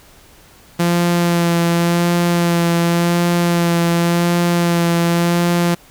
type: tone with vibrato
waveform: sawtooth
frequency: 171.6 Hz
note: F3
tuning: 30 cents flat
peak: -9 dBFS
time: 0.79-5.75 s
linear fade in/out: 10 ms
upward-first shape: sine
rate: 0.9 Hz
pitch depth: 17 cents each way
effects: pink hiss -46 dBFS RMS until 5.9 s